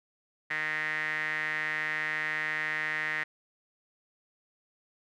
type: tone with band-pass filter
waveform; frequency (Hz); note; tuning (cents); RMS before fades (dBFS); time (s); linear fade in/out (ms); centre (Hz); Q
sawtooth; 154.3; D#3; -14; -32; 0.5-3.24; 10; 1900; 9.4
effects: none